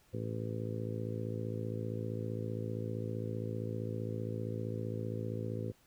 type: harmonic tone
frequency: 55.3 Hz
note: A1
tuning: 9 cents sharp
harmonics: 2 / 3 / 4 / 5 / 6 / 7 / 8 / 9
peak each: -38 / -45 / -44 / -46 / -49 / -45 / -48 / -45 dBFS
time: 0.13-5.72 s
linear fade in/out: 10 ms
effects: pink hiss -67 dBFS RMS until 5.86 s